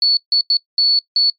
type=tone bursts at uneven times; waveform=sine; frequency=4435 Hz; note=C#8; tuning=in tune; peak=-10 dBFS; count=5; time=0.02-0.17 / 0.32-0.41 / 0.5-0.57 / 0.78-0.99 / 1.16-1.3 s; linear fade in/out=2 ms; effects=noise-tail reverb RT60 0.1 s tail -22 dB re dry + MP3 64 kbps